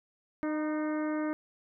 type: harmonic tone with a mistuned harmonic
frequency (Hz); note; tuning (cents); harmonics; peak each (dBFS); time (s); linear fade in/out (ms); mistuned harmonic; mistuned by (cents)
305.9; D#4; -29; 1 / 2 / 3 / 4 / 5 / 6 / 7; -30 / -37 / -44 / -43 / -45 / -48 / -50; 0.43-1.33; 0; 3; +33
effects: none

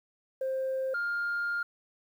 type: tone pair in turn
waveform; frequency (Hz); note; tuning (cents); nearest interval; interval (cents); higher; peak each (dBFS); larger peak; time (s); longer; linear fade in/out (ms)
sine; 527 / 1406.9; C5 / F6; +12 / +12; octave + perfect fourth; 1700; second; -27; neither; 0.41-0.94 / 0.94-1.63; second; 5
effects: tanh soft clip ceiling -26 dBFS + 10-bit

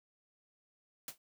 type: noise with exponential decay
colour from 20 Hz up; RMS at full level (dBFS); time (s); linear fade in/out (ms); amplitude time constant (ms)
white; -38; 1.08-1.18; 2; 20
effects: none

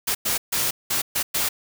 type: noise bursts at uneven times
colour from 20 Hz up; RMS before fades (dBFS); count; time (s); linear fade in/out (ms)
white; -23; 6; 0.07-0.15 / 0.25-0.38 / 0.52-0.71 / 0.9-1.02 / 1.15-1.23 / 1.34-1.49; 10
effects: none

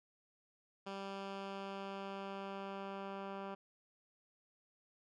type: tone with low-pass filter sweep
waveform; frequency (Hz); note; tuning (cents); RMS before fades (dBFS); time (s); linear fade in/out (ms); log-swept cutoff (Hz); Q
10% pulse; 196; G3; 0; -45; 0.86-3.55; 10; 4300 to 2000; 0.89
effects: none

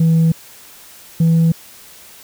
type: tone pair in turn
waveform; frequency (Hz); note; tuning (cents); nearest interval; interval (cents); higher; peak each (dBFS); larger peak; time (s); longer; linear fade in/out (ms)
sine; 163.2 / 164.53; E3 / E3; -17 / -3; unison; 14; second; -7; neither; 0-0.32 / 1.2-1.52; neither; 5
effects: tanh soft clip ceiling -8 dBFS + white hiss -41 dBFS RMS until 2.23 s

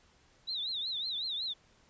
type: tone with vibrato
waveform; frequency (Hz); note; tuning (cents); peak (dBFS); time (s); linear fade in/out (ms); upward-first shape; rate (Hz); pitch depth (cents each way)
sine; 3821; A#7; +42; -33; 0.47-1.54; 20; triangle; 5.4; 190
effects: pink hiss -65 dBFS RMS until 1.89 s + resampled to 16000 Hz

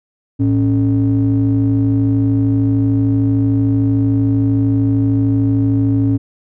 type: ring-modulated tone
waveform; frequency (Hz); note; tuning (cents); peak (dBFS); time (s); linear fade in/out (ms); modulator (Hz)
triangle; 83.2; E2; +17; -6; 0.39-6.18; 20; 193
effects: none

